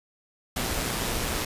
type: noise with amplitude modulation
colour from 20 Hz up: pink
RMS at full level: -27 dBFS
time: 0.56-1.45 s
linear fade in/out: 5 ms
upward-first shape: sine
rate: 120 Hz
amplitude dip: 35%
effects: resampled to 32000 Hz